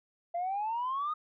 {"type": "exponential sweep", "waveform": "sine", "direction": "up", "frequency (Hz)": [678, 1255], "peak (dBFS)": -29, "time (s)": [0.34, 1.14], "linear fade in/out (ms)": 10, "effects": ["tanh soft clip ceiling -27 dBFS"]}